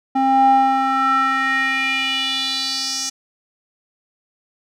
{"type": "tone with band-pass filter sweep", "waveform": "square", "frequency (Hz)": 266.7, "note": "C4", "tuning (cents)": 33, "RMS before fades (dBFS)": -18, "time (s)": [0.15, 3.1], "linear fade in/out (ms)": 10, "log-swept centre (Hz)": [620, 6100], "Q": 4.2, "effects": []}